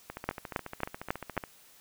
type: two click trains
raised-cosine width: 0.5 ms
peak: -23 / -13 dBFS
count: 20 / 5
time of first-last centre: 0.1-1.438 / 0.29-1.377 s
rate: 14.2 / 3.68 Hz
effects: white hiss -58 dBFS RMS until 1.8 s